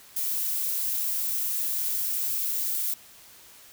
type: noise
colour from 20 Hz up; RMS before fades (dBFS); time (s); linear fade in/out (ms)
violet; -28; 0.16-2.94; 5
effects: white hiss -51 dBFS RMS until 3.72 s